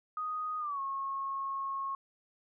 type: tone with pitch glide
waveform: sine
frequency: 1244.5 to 1089.7 Hz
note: D#6 to C#6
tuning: 0 to -30 cents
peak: -33 dBFS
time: 0.17-1.95 s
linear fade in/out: 2 ms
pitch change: -230 cents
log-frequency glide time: 0.59-0.8 s
effects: none